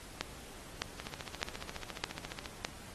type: two click trains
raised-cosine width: 0.2 ms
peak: -14 / -22 dBFS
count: 5 / 22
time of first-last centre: 0.21-2.649 / 1-2.458 s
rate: 1.64 / 14.4 Hz
effects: pink hiss -51 dBFS RMS until 2.94 s + AAC 32 kbps